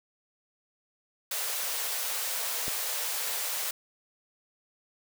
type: high-pass noise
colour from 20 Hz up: white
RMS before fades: -32 dBFS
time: 1.31-3.71 s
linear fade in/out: 5 ms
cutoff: 430 Hz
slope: 96 dB/octave
type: click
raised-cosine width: 2 ms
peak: -24 dBFS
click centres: 2.681 s
effects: none